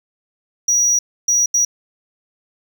triangle tone bursts at uneven times, 5790 Hz, F#8, 38 cents flat, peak -11 dBFS, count 3, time 0.68-0.99 / 1.28-1.46 / 1.54-1.65 s, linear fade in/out 5 ms, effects none

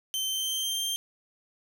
sawtooth tone with pitch glide, 3100 to 3167 Hz, G7 to G7, -20 to +17 cents, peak -25 dBFS, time 0.14-0.96 s, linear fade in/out 0 ms, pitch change +37 cents, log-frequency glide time 0.29-0.8 s, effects none

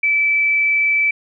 sine tone with frequency modulation, 2313 Hz, D7, 27 cents flat, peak -13 dBFS, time 0.03-1.11 s, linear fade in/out 5 ms, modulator 26.3 Hz, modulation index 0.44, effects none

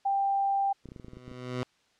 sine tone, 790 Hz, G5, 13 cents sharp, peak -24 dBFS, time 0.05-0.73 s, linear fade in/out 10 ms
15% pulse tone with exponential growth, 125.4 Hz, B2, 27 cents sharp, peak -22 dBFS, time 0.84-1.63 s, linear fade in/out 0 ms, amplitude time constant 170 ms
clicks, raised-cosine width 3 ms, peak -31 dBFS, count 11, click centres 0.857 / 0.888 / 0.919 / 0.962 / 0.998 / 1.046 / 1.083 / 1.134 / 1.17 / 1.28 / 1.315 s
effects white hiss -67 dBFS RMS until 1.99 s + low-pass 5000 Hz 12 dB/octave

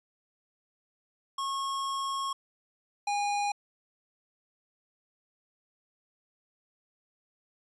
square tone pair in turn, 1091 / 817.3 Hz, C#6 / G#5, -28 / -28 cents, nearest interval perfect fourth, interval 500 cents, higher first, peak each -31 / -28 dBFS, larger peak second, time 1.38-2.33 / 3.07-3.52 s, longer first, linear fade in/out 5 ms, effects resampled to 22050 Hz

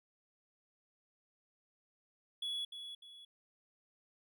triangle tone with echo, 3383 Hz, G#7, 31 cents sharp, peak -35 dBFS, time 2.42-2.65 s, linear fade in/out 5 ms, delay 300 ms, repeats 2, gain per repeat -8 dB, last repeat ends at 3.25 s, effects none

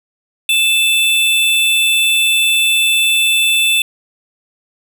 square tone pair together, 2635 / 3517 Hz, E7 / A7, -1 / -1 cents, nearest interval perfect fourth, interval 500 cents, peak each -14 dBFS, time 0.49-3.82 s, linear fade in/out 2 ms, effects none

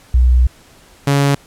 sine / sawtooth tone pair in turn, 62 / 140.76 Hz, B1 / C#3, +7 / +27 cents, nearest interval octave + major second, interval 1420 cents, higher second, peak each -7 dBFS, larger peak neither, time 0.14-0.47 / 1.07-1.35 s, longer first, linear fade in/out 5 ms, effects pink hiss -46 dBFS RMS until 1.46 s + low-pass 12000 Hz 12 dB/octave

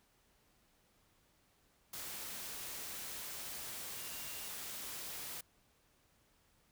sine tone in noise, 2794 Hz, F7, in tune, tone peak -56 dBFS, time 3.98-4.48 s, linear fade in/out 5 ms, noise white, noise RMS -45 dBFS, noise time 1.93-5.41 s, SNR -14 dB, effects pink hiss -72 dBFS RMS until 6.71 s

